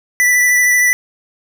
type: tone with vibrato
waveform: square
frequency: 1975.5 Hz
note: B6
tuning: in tune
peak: -10 dBFS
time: 0.2-0.93 s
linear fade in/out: 0 ms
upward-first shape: triangle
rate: 13 Hz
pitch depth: 19 cents each way
effects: none